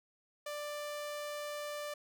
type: tone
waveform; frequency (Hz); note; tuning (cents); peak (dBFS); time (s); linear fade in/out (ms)
sawtooth; 590; D5; +8; -35; 0.46-1.94; 5
effects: none